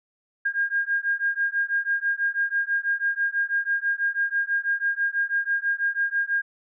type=beating tone pair; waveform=sine; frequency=1614 / 1620.1 Hz; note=G#6 / G#6; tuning=-50 / -43 cents; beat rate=6.1 Hz; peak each=-25 dBFS; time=0.45-6.42 s; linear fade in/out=10 ms; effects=none